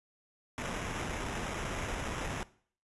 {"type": "noise with sample-and-hold", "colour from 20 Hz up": "pink", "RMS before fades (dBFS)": -37, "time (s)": [0.58, 2.43], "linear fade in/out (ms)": 0, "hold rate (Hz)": 4410, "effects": ["noise-tail reverb RT60 0.5 s tail -19 dB re dry", "resampled to 24000 Hz"]}